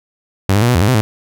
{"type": "tone with pitch steps", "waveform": "sawtooth", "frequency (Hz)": [96.6, 103.7, 119.5, 124, 84.5, 102.5, 128.4, 108], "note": ["G2", "G#2", "A#2", "B2", "E2", "G#2", "C3", "A2"], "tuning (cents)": [-25, -2, 43, 7, 43, -22, -32, -32], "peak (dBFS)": -6, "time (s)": [0.49, 1.01], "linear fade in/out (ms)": 0, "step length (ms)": 65, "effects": []}